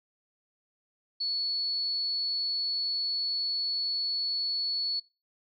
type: tone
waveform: sine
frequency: 4411 Hz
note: C#8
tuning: 9 cents flat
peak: -28 dBFS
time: 1.2-5 s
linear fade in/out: 10 ms
effects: noise-tail reverb RT60 0.3 s tail -22 dB re dry